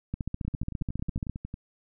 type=two click trains; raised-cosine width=5 ms; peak=-23 / -18 dBFS; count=13 / 18; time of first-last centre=0.45-1.541 / 0.14-1.296 s; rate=11 / 14.7 Hz; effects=none